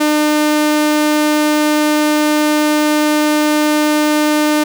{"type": "tone", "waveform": "sawtooth", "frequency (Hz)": 301.6, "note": "D4", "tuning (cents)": 46, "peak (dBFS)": -7, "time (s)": [0, 4.64], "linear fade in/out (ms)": 10, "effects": []}